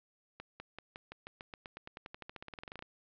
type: accelerating click train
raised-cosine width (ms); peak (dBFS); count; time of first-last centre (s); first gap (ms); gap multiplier
0.3; -28; 27; 0.4-2.824; 200; 0.93
effects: low-pass 4000 Hz 12 dB/octave